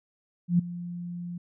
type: tone with ADSR envelope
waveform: sine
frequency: 174.61 Hz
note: F3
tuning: in tune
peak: -16 dBFS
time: 0.48-1.38 s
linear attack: 110 ms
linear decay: 8 ms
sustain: -17 dB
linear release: 6 ms
effects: none